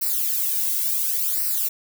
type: noise with flanger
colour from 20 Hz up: violet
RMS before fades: -23 dBFS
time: 0.01-1.69 s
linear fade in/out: 10 ms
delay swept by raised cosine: 0.29 to 1.69 ms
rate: 0.7 Hz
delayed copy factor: -0.85
effects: none